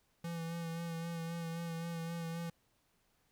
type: tone with vibrato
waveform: square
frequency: 167 Hz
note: E3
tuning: 23 cents sharp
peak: -39 dBFS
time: 0.24-2.5 s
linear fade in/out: 5 ms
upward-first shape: sine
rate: 3.8 Hz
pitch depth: 26 cents each way
effects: pink hiss -75 dBFS RMS until 3.31 s